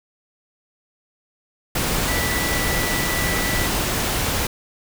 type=tone in noise; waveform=sine; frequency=1968 Hz; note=B6; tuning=7 cents flat; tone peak=-26 dBFS; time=2.08-3.67 s; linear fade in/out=5 ms; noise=pink; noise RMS=-22 dBFS; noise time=1.75-4.47 s; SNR=-7 dB; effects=none

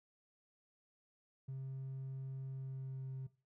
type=tone with pitch glide; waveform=triangle; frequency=133.5 to 132.12 Hz; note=C3 to C3; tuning=+35 to +17 cents; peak=-38 dBFS; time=1.48-3.27 s; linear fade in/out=10 ms; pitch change=-18 cents; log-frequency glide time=2.48-3.16 s; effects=noise-tail reverb RT60 0.3 s tail -19 dB re dry + tanh soft clip ceiling -38 dBFS

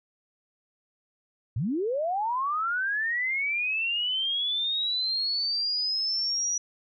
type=linear sweep; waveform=sine; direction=up; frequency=92 to 5840 Hz; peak=-25 dBFS; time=1.56-6.58 s; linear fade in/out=5 ms; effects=none

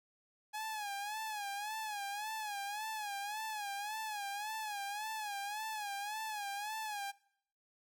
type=tone with vibrato; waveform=sawtooth; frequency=837 Hz; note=G#5; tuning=13 cents sharp; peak=-35 dBFS; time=0.53-7.12 s; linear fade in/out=20 ms; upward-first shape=sine; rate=1.8 Hz; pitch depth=89 cents each way; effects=noise-tail reverb RT60 0.7 s tail -23 dB re dry

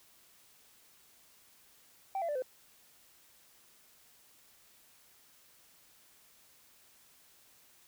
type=tone with pitch steps; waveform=sine; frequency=776 / 675.5 / 588.1 / 512 Hz; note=G5 / E5 / D5 / C5; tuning=-18 / +42 / +2 / -38 cents; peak=-30 dBFS; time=2.15-2.422 s; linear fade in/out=2 ms; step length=68 ms; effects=tanh soft clip ceiling -30 dBFS + white hiss -63 dBFS RMS until 7.87 s

